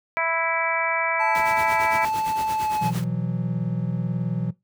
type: harmonic tone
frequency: 329.6 Hz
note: E4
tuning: in tune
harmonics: 2 / 3 / 4 / 5 / 6 / 7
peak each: -27 / -27 / -30 / -31 / -30 / -26 dBFS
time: 0.17-2.05 s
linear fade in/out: 0 ms
type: tone with pitch glide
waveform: triangle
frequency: 875 to 855.5 Hz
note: A5 to A5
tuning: -10 to -49 cents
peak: -20 dBFS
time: 1.19-2.91 s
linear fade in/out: 20 ms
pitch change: -39 cents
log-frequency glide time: 2.52-2.77 s
type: noise with tremolo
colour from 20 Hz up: pink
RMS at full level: -33 dBFS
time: 1.35-3.04 s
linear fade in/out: 0 ms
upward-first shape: sine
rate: 8.8 Hz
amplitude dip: 75%
type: chord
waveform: triangle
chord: B suspended fourth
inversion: none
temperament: equal with one note detuned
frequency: 123.47 / 164.81 / 183.3 Hz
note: B2 / E3 / F#3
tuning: 0 / 0 / -16 cents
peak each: -25 dBFS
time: 2.81-4.51 s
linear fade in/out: 10 ms
effects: noise-tail reverb RT60 0.2 s tail -20 dB re dry + high-pass 80 Hz 12 dB/octave